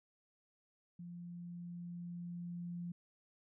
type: tone with level ramp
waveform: sine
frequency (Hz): 173.8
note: F3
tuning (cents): -8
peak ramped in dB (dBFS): -46 to -40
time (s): 0.99-2.92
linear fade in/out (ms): 5
effects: none